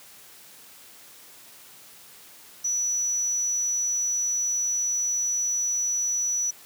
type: tone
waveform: sine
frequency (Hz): 5910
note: F#8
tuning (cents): -3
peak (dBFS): -23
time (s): 2.64-6.51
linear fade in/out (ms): 10
effects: white hiss -49 dBFS RMS until 6.65 s + high-pass 100 Hz 12 dB/octave